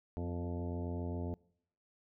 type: harmonic tone with a mistuned harmonic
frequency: 87.31 Hz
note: F2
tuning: in tune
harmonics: 1 / 2 / 3 / 4 / 5 / 6 / 7 / 8 / 10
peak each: -38 / -44 / -43 / -47 / -47 / -55 / -50 / -53 / -55 dBFS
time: 0.17-1.34 s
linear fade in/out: 0 ms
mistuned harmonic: 3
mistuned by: -38 cents
effects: noise-tail reverb RT60 0.7 s tail -24 dB re dry